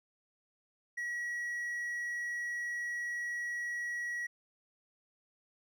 triangle tone, 1919 Hz, A#6, 50 cents sharp, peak -33 dBFS, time 0.97-4.27 s, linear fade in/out 10 ms, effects none

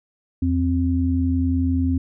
sine tone pair together, 83.7 / 262.2 Hz, E2 / C4, +27 / +4 cents, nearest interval octave + minor sixth, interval 1977 cents, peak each -20 dBFS, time 0.42-1.98 s, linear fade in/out 5 ms, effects none

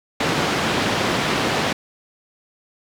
pink band-pass noise, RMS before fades -21 dBFS, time 0.2-1.73 s, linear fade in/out 5 ms, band 160 to 4200 Hz, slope 12 dB/octave, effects none

